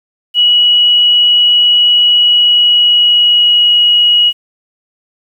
sine tone with pitch glide, 2923 to 2904 Hz, F#7 to F#7, -22 to -33 cents, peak -5 dBFS, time 0.34-4.33 s, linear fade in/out 50 ms, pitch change -11 cents, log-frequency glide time 1.99-3.81 s, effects 7-bit

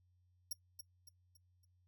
15% pulse tone with echo, 5588 Hz, F8, in tune, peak -32 dBFS, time 0.51-0.53 s, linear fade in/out 5 ms, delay 280 ms, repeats 4, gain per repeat -8 dB, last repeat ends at 1.65 s, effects noise-tail reverb RT60 0.1 s tail -21 dB re dry + added 90 Hz sine -70 dBFS peak until 1.87 s

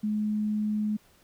sine tone, 211.9 Hz, G#3, 35 cents sharp, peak -25 dBFS, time 0.03-0.97 s, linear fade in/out 10 ms, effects pink hiss -61 dBFS RMS until 1.23 s

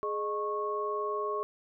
sine tone cluster, 418.9 / 613 / 1098 Hz, G#4 / D#5 / C#6, +15 / -26 / -17 cents, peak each -33 / -39 / -33 dBFS, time 0.03-1.43 s, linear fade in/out 0 ms, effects none

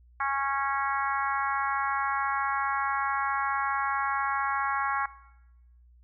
harmonic tone, 275.4 Hz, C#4, 11 cents flat, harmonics 3 / 4 / 5 / 6 / 7 / 8, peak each -32 / -30 / -32 / -34 / -39 / -39 dBFS, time 0.2-5.06 s, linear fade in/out 5 ms, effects noise-tail reverb RT60 0.9 s tail -18 dB re dry + added 60 Hz sine -54 dBFS peak until 6.03 s

